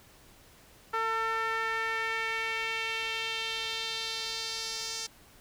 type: tone with band-pass filter sweep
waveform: sawtooth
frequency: 449.1 Hz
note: A4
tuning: 35 cents sharp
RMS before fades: -33 dBFS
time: 0.93-5.07 s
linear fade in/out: 10 ms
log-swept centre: 1300 to 5700 Hz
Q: 2.3
effects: pink hiss -57 dBFS RMS until 5.4 s